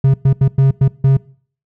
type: tone bursts at uneven times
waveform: triangle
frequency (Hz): 135.2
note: C#3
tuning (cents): -43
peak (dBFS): -5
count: 6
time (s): 0.04-0.14 / 0.25-0.33 / 0.41-0.48 / 0.58-0.71 / 0.81-0.88 / 1.04-1.17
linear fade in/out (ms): 5
effects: noise-tail reverb RT60 0.5 s tail -22 dB re dry